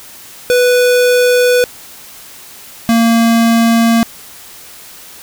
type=tone pair in turn; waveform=square; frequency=493.9 / 229.9 Hz; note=B4 / A#3; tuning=0 / -24 cents; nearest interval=octave + minor second; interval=1324 cents; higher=first; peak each=-8 dBFS; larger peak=neither; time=0.5-1.64 / 2.89-4.03 s; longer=neither; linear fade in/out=0 ms; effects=white hiss -35 dBFS RMS until 5.22 s